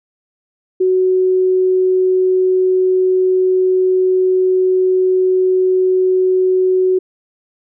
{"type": "tone", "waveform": "sine", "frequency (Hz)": 371.6, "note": "F#4", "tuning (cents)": 7, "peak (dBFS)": -10, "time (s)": [0.8, 6.99], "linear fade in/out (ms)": 10, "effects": []}